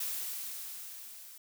blue noise with level ramp, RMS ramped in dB -35 to -51 dBFS, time 0-1.38 s, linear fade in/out 5 ms, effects none

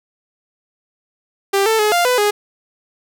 sawtooth tone with pitch steps, 394.6 / 443.9 / 423.2 / 698 / 499.3 / 414.5 Hz, G4 / A4 / G#4 / F5 / B4 / G#4, +11 / +15 / +33 / -1 / +19 / -3 cents, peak -9 dBFS, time 1.53-2.31 s, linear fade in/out 10 ms, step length 130 ms, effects none

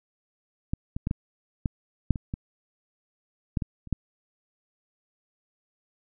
clicks, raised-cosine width 5 ms, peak -14 / -18 / -14 / -14 / -13 / -7 / -21 / -18 / -12 / -17 / -30 / -11 dBFS, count 12, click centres 0.735 / 0.965 / 1.071 / 1.111 / 1.658 / 2.107 / 2.158 / 2.339 / 3.572 / 3.622 / 3.873 / 3.927 s, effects none

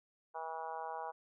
harmonic tone, 161.6 Hz, E3, 34 cents flat, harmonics 3 / 4 / 5 / 6 / 7 / 8 / 9, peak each -49 / -48 / -43 / -45 / -50 / -56 / -54 dBFS, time 0.34-1.12 s, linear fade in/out 20 ms, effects none

